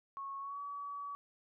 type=tone with pitch glide; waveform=sine; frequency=1100 to 1138.8 Hz; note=C#6 to C#6; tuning=-14 to +46 cents; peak=-40 dBFS; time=0.17-1.15 s; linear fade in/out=0 ms; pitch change=+60 cents; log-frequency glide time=0.39-0.6 s; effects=none